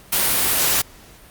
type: noise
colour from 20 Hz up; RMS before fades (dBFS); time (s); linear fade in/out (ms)
white; -18; 0.12-0.82; 10
effects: pink hiss -46 dBFS RMS until 1.3 s + Opus 48 kbps